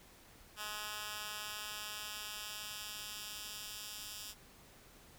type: tone with high-pass filter sweep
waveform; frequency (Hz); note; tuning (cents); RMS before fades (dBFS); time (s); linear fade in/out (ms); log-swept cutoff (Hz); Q
10% pulse; 210.7; G#3; +25; -45; 0.56-4.35; 50; 1600 to 4100; 0.8
effects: pink hiss -60 dBFS RMS until 5.18 s